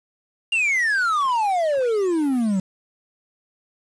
triangle exponential sweep, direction down, 2834 to 183.4 Hz, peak -16 dBFS, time 0.52-2.6 s, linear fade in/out 5 ms, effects resampled to 22050 Hz + 7-bit

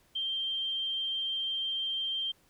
sine tone, 3157 Hz, G7, 12 cents sharp, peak -30 dBFS, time 0.15-2.32 s, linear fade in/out 10 ms, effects pink hiss -66 dBFS RMS until 2.49 s

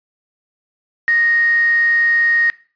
sine tone with quantisation, 1864.7 Hz, A#6, in tune, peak -12 dBFS, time 1.08-2.5 s, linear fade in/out 0 ms, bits 4, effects noise-tail reverb RT60 0.4 s tail -19 dB re dry + resampled to 11025 Hz

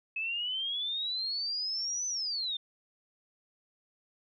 sine exponential two-way sweep, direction up then down, 2573 to 6100 to 3568 Hz, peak -31 dBFS, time 0.16-2.57 s, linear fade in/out 5 ms, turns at 2.07 s, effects none

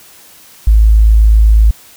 sine tone, 54 Hz, A1, 32 cents flat, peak -3 dBFS, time 0.67-1.71 s, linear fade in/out 5 ms, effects white hiss -40 dBFS RMS until 1.96 s

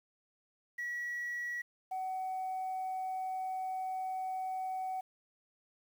sine tone pair in turn, 1927 / 751.8 Hz, B6 / F#5, -43 / +27 cents, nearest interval octave + major third, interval 1630 cents, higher first, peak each -34 / -33 dBFS, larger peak second, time 0.78-1.62 / 1.91-5.01 s, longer second, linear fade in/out 10 ms, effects tanh soft clip ceiling -32 dBFS + 10-bit

